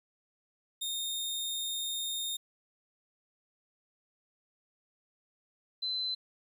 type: tone pair in turn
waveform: sawtooth / sine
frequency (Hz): 3671 / 4050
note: A#7 / B7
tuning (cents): -27 / +43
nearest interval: major second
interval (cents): 170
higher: second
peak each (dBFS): -30 / -31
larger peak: first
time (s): 0.81-2.37 / 5.82-6.15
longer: first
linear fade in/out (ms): 10
effects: 11-bit